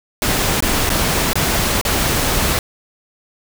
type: noise with dropouts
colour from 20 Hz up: pink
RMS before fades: -17 dBFS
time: 0.22-2.59 s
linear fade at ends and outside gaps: 1 ms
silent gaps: 0.605-0.624 / 0.893-0.901 / 1.332-1.355 / 1.813-1.851 s
effects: none